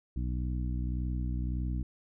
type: harmonic tone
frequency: 61.74 Hz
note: B1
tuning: in tune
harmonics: 1 / 2 / 3 / 4 / 5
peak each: -31 / -37 / -41 / -43 / -45 dBFS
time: 0.16-1.83 s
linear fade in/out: 5 ms
effects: none